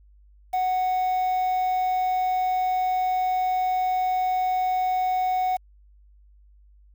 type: tone with quantisation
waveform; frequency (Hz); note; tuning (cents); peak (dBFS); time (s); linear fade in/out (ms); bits
triangle; 740; F#5; 0; -19; 0.53-5.57; 10; 7
effects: added 50 Hz sine -51 dBFS peak until 6.94 s